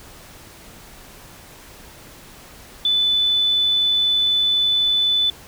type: tone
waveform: sine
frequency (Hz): 3496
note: A7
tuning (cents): -12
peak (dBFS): -15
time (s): 2.85-5.3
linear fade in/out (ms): 2
effects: pink hiss -43 dBFS RMS until 5.47 s